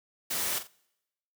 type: noise with echo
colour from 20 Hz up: white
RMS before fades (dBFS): -31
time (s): 0.3-0.59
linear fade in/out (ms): 10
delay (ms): 43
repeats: 2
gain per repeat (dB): -10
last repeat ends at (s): 0.676
effects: noise-tail reverb RT60 0.9 s tail -26 dB re dry + high-pass 100 Hz 12 dB/octave